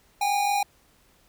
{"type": "tone pair together", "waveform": "square", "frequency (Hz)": [769, 814.7], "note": ["G5", "G#5"], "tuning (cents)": [-33, -33], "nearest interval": "minor second", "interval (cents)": 100, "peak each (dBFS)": [-31, -23], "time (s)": [0.21, 0.63], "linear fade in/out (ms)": 5, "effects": ["pink hiss -61 dBFS RMS until 1.28 s"]}